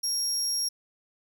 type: tone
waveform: 30% pulse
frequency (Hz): 5588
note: F8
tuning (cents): 0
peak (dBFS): -22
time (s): 0.03-0.69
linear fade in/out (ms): 10
effects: none